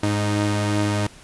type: tone pair together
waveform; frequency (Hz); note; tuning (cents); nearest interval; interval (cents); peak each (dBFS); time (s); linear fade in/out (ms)
sawtooth; 104 / 309.4; G#2 / D#4; +3 / -10; octave + perfect fifth; 1887; -17 / -20; 0.03-1.07; 5
effects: pink hiss -46 dBFS RMS until 1.23 s + resampled to 24000 Hz